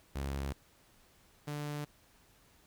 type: tone pair in turn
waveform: sawtooth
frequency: 68.9 / 147.39 Hz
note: C#2 / D3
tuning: -10 / +7 cents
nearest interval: octave + minor second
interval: 1317 cents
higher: second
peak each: -31 / -33 dBFS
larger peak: first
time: 0.15-0.53 / 1.47-1.85 s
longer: neither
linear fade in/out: 10 ms
effects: pink hiss -65 dBFS RMS until 2.66 s